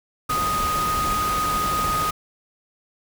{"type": "tone in noise", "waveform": "sine", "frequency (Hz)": 1244.5, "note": "D#6", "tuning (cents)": 0, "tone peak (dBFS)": -21, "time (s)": [0.29, 2.11], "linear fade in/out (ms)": 10, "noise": "pink", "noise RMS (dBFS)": -28, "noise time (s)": [0.29, 2.11], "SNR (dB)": 4, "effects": []}